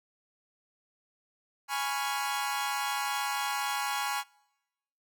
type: chord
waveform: sawtooth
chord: C# dominant seventh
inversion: second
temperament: equal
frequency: 830.6 / 987.8 / 1108.7 / 1396.9 Hz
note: G#5 / B5 / C#6 / E#6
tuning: 0 / 0 / 0 / 0 cents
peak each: -29 / -34 / -32 / -34 dBFS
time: 1.68-4.24 s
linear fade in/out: 50 ms
effects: noise-tail reverb RT60 1.0 s tail -26 dB re dry